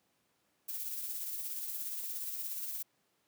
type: noise with tremolo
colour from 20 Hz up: violet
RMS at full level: -38 dBFS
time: 0.68-2.83 s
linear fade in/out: 10 ms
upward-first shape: sine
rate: 17 Hz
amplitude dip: 35%
effects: pink hiss -75 dBFS RMS until 3.27 s + high-pass 150 Hz 12 dB/octave